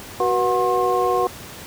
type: tone cluster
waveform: sine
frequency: 372.7 / 485.9 / 731 / 1070 Hz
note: F#4 / B4 / F#5 / C6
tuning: +13 / -28 / -21 / +38 cents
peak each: -22 dBFS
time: 0.2-1.27 s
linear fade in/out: 2 ms
effects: pink hiss -37 dBFS RMS until 1.66 s + high-pass 60 Hz 12 dB/octave